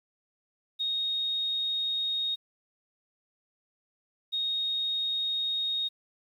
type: tone pair in turn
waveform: sine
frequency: 3729 / 3729 Hz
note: A#7 / A#7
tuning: 0 / 0 cents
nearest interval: unison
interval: 0 cents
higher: neither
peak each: -27 dBFS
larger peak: neither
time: 0.79-2.36 / 4.32-5.89 s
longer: neither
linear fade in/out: 20 ms
effects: 10-bit